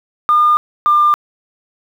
sine tone pair in turn, 1211 / 1197.1 Hz, D#6 / D6, -47 / +33 cents, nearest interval unison, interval 20 cents, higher first, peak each -7 dBFS, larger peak neither, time 0.29-0.57 / 0.86-1.14 s, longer neither, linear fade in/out 0 ms, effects tanh soft clip ceiling -3 dBFS + 7-bit

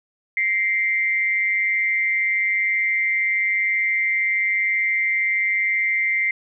sine tone with amplitude modulation, 2093 Hz, C7, in tune, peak -15 dBFS, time 0.37-6.31 s, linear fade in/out 2 ms, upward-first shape sine, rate 199 Hz, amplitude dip 60%, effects none

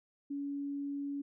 sine tone, 282.6 Hz, C#4, 34 cents sharp, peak -35 dBFS, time 0.3-1.22 s, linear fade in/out 10 ms, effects none

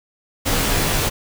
pink noise with comb filter, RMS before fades -19 dBFS, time 0.45-1.1 s, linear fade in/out 20 ms, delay 16 ms, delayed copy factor -0.75, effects none

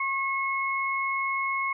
sine tone pair together, 1085 / 2178 Hz, C#6 / C#7, -37 / -31 cents, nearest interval octave, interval 1206 cents, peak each -28 dBFS, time 0-1.73 s, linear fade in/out 5 ms, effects none

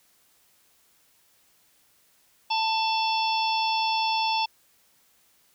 harmonic tone with a mistuned harmonic, 890 Hz, A5, 20 cents sharp, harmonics 1 / 3 / 4 / 5 / 6, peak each -24 / -31 / -32 / -35 / -33 dBFS, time 2.5-4.46 s, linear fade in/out 10 ms, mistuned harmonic 4, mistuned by -62 cents, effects white hiss -63 dBFS RMS until 5.54 s

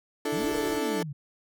35% pulse chord, D suspended second, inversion none, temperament equal, 293.7 / 329.6 / 440 Hz, D4 / E4 / A4, 0 / 0 / 0 cents, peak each -30 / -32 / -28 dBFS, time 0.25-1.03 s, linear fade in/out 5 ms
sine exponential two-way sweep, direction up then down, 134.9 to 485.5 to 134.9 Hz, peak -33 dBFS, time 0.32-1.13 s, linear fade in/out 10 ms, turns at 0.55 s
pink band-stop noise, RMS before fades -42 dBFS, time 0.35-0.81 s, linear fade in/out 50 ms, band 1800 to 4400 Hz, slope 96 dB/octave
effects none

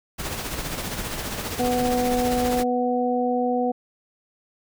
pink noise with tremolo, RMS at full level -28 dBFS, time 0.18-2.64 s, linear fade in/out 20 ms, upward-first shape sine, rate 15 Hz, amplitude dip 45%
harmonic tone, 246.9 Hz, B3, in tune, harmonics 1 / 2 / 3, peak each -24 / -24 / -25 dBFS, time 1.59-3.72 s, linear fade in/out 10 ms
effects none

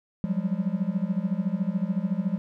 triangle tone cluster, 175.7 / 189.5 / 203.3 Hz, F3 / F#3 / G#3, +11 / +42 / -37 cents, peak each -27 dBFS, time 0.24-2.38 s, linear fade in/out 0 ms, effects none

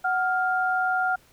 sine tone pair together, 743.2 / 1403 Hz, F#5 / F6, +7 / +8 cents, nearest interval major seventh, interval 1101 cents, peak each -24 dBFS, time 0.04-1.16 s, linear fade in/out 10 ms, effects pink hiss -58 dBFS RMS until 1.32 s

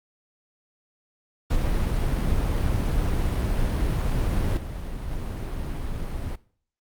brown noise with level steps, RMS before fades -23 / -32 / -30 dBFS, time 1.5-6.36 s, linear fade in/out 10 ms, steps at 4.57 / 5.11 s, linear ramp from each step 2 ms, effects noise-tail reverb RT60 0.5 s tail -20 dB re dry + Opus 48 kbps

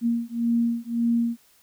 sine beating tone pair, 233.1 / 234.9 Hz, A#3 / A#3, 0 / +13 cents, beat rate 1.8 Hz, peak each -24 / -24 dBFS, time 0.01-1.37 s, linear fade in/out 50 ms, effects white hiss -59 dBFS RMS until 1.62 s

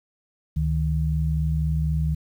sine tone pair together, 71.57 / 155.56 Hz, D2 / D#3, -44 / 0 cents, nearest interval octave + minor second, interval 1344 cents, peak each -23 dBFS, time 0.56-2.15 s, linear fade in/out 10 ms, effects 9-bit

